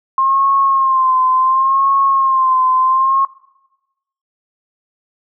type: tone with vibrato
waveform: sine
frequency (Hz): 1062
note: C6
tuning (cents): +25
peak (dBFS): -10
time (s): 0.18-3.25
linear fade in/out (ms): 2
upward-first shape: sine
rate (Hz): 0.7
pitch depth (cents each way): 53
effects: noise-tail reverb RT60 1.0 s tail -22 dB re dry